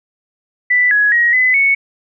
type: tone with pitch steps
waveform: sine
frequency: 1981 / 1676 / 1893 / 2016 / 2214 Hz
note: B6 / G#6 / A#6 / B6 / C#7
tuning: +5 / +15 / +26 / +35 / -3 cents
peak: -9 dBFS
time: 0.7-1.75 s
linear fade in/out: 10 ms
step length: 210 ms
effects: none